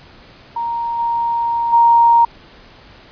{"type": "tone with level steps", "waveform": "sine", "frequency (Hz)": 934, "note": "A#5", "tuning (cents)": 3, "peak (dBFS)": [-18, -15, -7], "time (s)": [0.56, 2.25], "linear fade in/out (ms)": 5, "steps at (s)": [0.98, 1.72], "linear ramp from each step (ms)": 20, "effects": ["pink hiss -43 dBFS RMS until 3.11 s", "resampled to 11025 Hz"]}